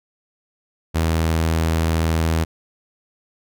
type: tone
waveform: sawtooth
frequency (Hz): 81.2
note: E2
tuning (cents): -26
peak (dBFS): -13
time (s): 0.94-2.45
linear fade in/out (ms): 20
effects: none